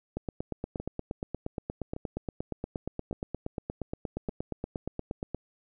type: two click trains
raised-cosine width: 2 ms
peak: -19 / -23 dBFS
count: 45 / 4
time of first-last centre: 0.17-5.346 / 0.8-4.292 s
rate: 8.5 / 0.859 Hz
effects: none